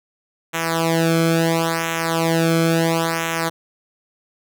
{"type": "tone with flanger", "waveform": "sawtooth", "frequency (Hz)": 164.81, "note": "E3", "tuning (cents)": 0, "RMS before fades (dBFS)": -19, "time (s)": [0.53, 3.5], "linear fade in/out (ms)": 20, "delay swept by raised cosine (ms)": [0.21, 1.08], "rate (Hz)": 0.73, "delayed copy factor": -1, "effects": []}